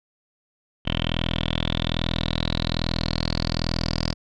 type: tone with low-pass filter sweep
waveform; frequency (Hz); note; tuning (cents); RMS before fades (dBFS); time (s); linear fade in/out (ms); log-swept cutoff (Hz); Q
10% pulse; 41.2; E1; 0; -25; 0.85-4.14; 20; 3100 to 4900; 8.9
effects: none